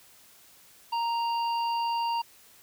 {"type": "harmonic tone", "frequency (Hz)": 931, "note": "A#5", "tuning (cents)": -2, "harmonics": [1, 3, 5], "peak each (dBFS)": [-26, -38, -41], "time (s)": [0.92, 2.22], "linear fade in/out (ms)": 10, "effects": ["white hiss -56 dBFS RMS until 2.62 s"]}